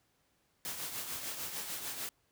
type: noise with tremolo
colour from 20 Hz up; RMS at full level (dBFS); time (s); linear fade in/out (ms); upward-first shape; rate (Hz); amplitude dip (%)
white; -38; 0.65-2.09; 0; triangle; 6.7; 55
effects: pink hiss -74 dBFS RMS until 2.31 s + high-pass 60 Hz 12 dB/octave